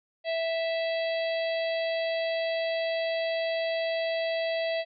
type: harmonic tone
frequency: 658 Hz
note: E5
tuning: 3 cents flat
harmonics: 1 / 3 / 4 / 5 / 6 / 7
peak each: -27 / -37 / -39 / -41 / -43 / -44 dBFS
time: 0.24-4.85 s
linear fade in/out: 50 ms
effects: none